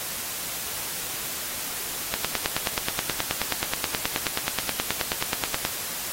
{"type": "click train", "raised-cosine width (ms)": 0.2, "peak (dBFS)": -5, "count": 34, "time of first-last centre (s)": [2.14, 5.651], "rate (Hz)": 9.4, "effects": ["white hiss -32 dBFS RMS until 6.12 s", "AAC 48 kbps"]}